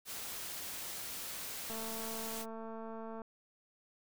white noise, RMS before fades -43 dBFS, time 0.05-2.46 s, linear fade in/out 50 ms
click train, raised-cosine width 1 ms, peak -33 dBFS, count 341, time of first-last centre 1.7-3.218 s, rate 224 Hz
effects none

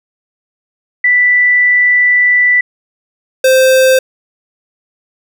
sine / square tone pair in turn, 1975.5 / 521.7 Hz, B6 / C5, 0 / -5 cents, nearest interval octave + major seventh, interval 2305 cents, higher first, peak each -6 dBFS, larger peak neither, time 1.04-2.61 / 3.44-3.99 s, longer first, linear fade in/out 5 ms, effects none

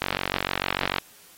click train, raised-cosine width 0.3 ms, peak -7 dBFS, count 46, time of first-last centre 0.02-0.984 s, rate 46.7 Hz, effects white hiss -52 dBFS RMS until 1.37 s + AAC 48 kbps

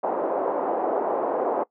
pink band-pass noise, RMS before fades -25 dBFS, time 0.03-1.64 s, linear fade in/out 10 ms, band 380 to 870 Hz, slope 24 dB/octave, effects noise-tail reverb RT60 0.1 s tail -21 dB re dry

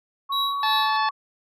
sine tone with pitch glide, 1108.7 to 1124.2 Hz, C#6 to C#6, 0 to +24 cents, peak -24 dBFS, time 0.29-1.11 s, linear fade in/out 20 ms, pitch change +24 cents, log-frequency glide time 0.42-0.55 s
triangle tone with tremolo, 3874 Hz, B7, 34 cents flat, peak -21 dBFS, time 0.32-0.97 s, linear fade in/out 5 ms, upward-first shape sine, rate 2.9 Hz, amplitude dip 90%
harmonic tone, 870 Hz, A5, 20 cents flat, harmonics 1 / 2 / 3 / 4 / 5 / 6, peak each -23 / -28 / -34 / -34 / -33 / -41 dBFS, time 0.63-1.09 s, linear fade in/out 2 ms
effects none

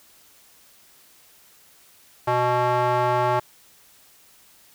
square tone with band-pass filter, 123.47 Hz, B2, in tune, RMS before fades -21 dBFS, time 2.27-3.4 s, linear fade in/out 10 ms, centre 880 Hz, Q 2, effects white hiss -54 dBFS RMS until 4.74 s

